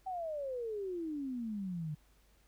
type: exponential sweep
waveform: sine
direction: down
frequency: 773 to 146.83 Hz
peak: -36 dBFS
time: 0.06-1.95 s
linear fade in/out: 10 ms
effects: added 50 Hz sine -65 dBFS peak until 2.47 s + pink hiss -70 dBFS RMS until 2.47 s